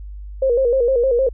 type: tone with vibrato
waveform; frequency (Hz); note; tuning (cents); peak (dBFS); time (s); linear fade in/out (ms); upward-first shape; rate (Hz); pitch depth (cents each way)
sine; 503; B4; +32; -13; 0.42-1.29; 5; square; 6.5; 96
effects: added 50 Hz sine -30 dBFS peak until 1.33 s